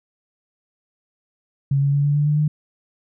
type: tone with pitch steps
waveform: sine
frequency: 138.59 / 140.61 / 142.65 / 144.73 / 146.83 / 148.97 / 151.13 Hz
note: C#3 / C#3 / C#3 / D3 / D3 / D3 / D3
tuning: 0 / +25 / +50 / -25 / 0 / +25 / +50 cents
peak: -15 dBFS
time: 1.71-2.48 s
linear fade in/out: 5 ms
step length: 110 ms
effects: none